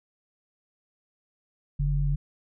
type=tone pair together; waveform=sine; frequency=45.14 / 143.4 Hz; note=F#1 / D3; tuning=-42 / -41 cents; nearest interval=octave + minor sixth; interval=2001 cents; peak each=-25 / -25 dBFS; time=1.79-2.16 s; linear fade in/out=10 ms; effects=none